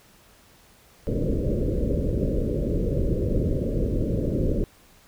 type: low-pass noise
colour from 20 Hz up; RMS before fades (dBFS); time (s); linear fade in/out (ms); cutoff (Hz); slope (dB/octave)
pink; -24; 1.07-4.64; 0; 580; 96
effects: pink hiss -55 dBFS RMS until 5.07 s